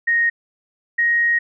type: tone pair in turn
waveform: sine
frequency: 1864.7 / 1877.7 Hz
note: A#6 / A#6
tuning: 0 / +12 cents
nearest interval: unison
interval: 12 cents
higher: second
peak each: -14 dBFS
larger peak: neither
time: 0.07-0.3 / 0.98-1.39 s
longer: second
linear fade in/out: 10 ms
effects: none